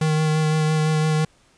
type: tone with vibrato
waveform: square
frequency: 155.56 Hz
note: D#3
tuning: in tune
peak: -18 dBFS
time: 0.01-1.25 s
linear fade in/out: 5 ms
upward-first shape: sine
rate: 5.9 Hz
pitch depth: 16 cents each way
effects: pink hiss -58 dBFS RMS until 1.57 s + resampled to 22050 Hz